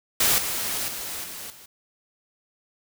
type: noise with level steps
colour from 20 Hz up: white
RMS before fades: -20 / -28 / -33 / -37 / -47 dBFS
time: 0.2-1.66 s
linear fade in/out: 5 ms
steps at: 0.38 / 0.88 / 1.24 / 1.5 s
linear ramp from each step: 2 ms
effects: none